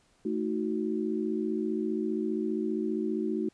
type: chord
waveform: sine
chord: D# diminished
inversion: second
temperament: equal with one note detuned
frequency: 220 / 314.9 / 370 Hz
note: A3 / D#4 / F#4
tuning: 0 / +21 / 0 cents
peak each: -32 dBFS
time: 0.25-3.49 s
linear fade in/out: 5 ms
effects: pink hiss -66 dBFS RMS until 3.53 s + resampled to 22050 Hz